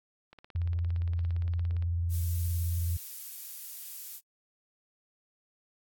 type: click train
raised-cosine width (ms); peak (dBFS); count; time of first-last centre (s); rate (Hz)
0.3; -34; 27; 0.33-1.824; 17.4
type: tone with vibrato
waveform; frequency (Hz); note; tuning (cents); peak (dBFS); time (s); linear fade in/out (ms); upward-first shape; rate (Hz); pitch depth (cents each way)
sine; 85.5; F2; -36; -27; 0.55-2.97; 5; sine; 19; 60
type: noise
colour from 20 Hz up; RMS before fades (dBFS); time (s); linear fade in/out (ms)
violet; -41; 2.09-4.21; 50
effects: AAC 64 kbps